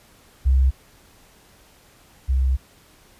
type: tone pair in turn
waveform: sine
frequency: 65.7 / 65.33 Hz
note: C2 / C2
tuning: +8 / -2 cents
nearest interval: unison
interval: 10 cents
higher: first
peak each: -13 / -16 dBFS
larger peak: first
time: 0.45-0.71 / 2.28-2.57 s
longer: second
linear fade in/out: 20 ms
effects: pink hiss -53 dBFS RMS until 3.19 s + resampled to 32000 Hz